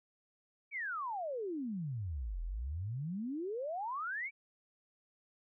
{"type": "exponential two-way sweep", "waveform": "sine", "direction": "down then up", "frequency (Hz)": [2364, 39.47, 2364], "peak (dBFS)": -36, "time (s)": [0.71, 4.31], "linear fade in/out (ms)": 50, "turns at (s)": 2.42, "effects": []}